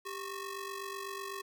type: ring-modulated tone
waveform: sawtooth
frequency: 740 Hz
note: F#5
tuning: in tune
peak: -32 dBFS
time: 0.05-1.42 s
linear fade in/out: 10 ms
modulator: 346 Hz
effects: none